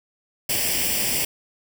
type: noise with comb filter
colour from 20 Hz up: white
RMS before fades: -23 dBFS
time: 0.49-1.25 s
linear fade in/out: 5 ms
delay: 0.38 ms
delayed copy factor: +0.75
effects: none